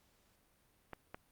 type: clicks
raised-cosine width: 0.5 ms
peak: -29 dBFS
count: 2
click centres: 0.933 / 1.145 s
effects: pink hiss -72 dBFS RMS until 1.31 s + Opus 48 kbps